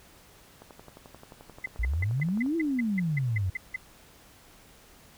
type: click train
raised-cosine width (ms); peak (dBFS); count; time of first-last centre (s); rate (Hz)
1; -32; 22; 0.62-2.462; 11.4
type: tone bursts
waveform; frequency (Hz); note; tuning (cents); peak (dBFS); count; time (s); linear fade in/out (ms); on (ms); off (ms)
sine; 2035; C7; -49; -28; 12; 1.64-3.762; 5; 21; 170
type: exponential two-way sweep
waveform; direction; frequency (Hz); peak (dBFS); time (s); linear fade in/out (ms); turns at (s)
sine; up then down; 53.1 to 340.7 to 88.5; -25; 1.79-3.5; 5; 2.56
effects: pink hiss -55 dBFS RMS until 5.17 s